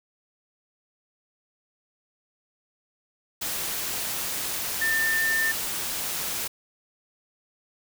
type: tone in noise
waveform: sine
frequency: 1794 Hz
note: A6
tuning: 33 cents sharp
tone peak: -22 dBFS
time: 4.81-5.52 s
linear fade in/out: 10 ms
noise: white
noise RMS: -30 dBFS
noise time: 3.41-6.48 s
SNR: +5 dB
effects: none